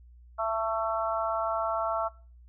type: harmonic tone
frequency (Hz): 222.8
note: A3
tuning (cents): +22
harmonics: 3 / 4 / 5 / 6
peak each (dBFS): -30 / -34 / -33 / -32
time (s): 0.38-2.09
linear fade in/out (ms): 20
effects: noise-tail reverb RT60 0.4 s tail -22 dB re dry + added 60 Hz sine -50 dBFS peak until 2.48 s